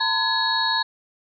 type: tone cluster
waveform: sine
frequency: 908 / 1012 / 1689 / 3836 / 4325 Hz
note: A#5 / B5 / G#6 / A#7 / C#8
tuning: -46 / +42 / +29 / +49 / -43 cents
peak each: -25 / -29 / -25 / -26 / -25 dBFS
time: 0-0.83 s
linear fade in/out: 10 ms
effects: none